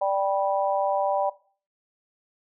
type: chord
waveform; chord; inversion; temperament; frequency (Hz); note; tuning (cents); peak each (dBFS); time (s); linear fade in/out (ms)
sine; G major; second; just; 588 / 784 / 980; D5 / G5 / B5; +2 / 0 / -14; -24 / -25 / -30; 0.01-1.3; 10
effects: noise-tail reverb RT60 0.4 s tail -17 dB re dry